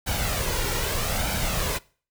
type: noise with flanger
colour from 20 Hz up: pink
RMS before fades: -26 dBFS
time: 0.06-1.79 s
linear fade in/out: 20 ms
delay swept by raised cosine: 1.3 to 2.15 ms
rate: 0.8 Hz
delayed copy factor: +0.55
effects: noise-tail reverb RT60 0.4 s tail -22 dB re dry